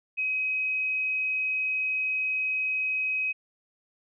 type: tone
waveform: sine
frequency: 2533 Hz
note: D#7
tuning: 30 cents sharp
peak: -25 dBFS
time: 0.17-3.33 s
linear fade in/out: 20 ms
effects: none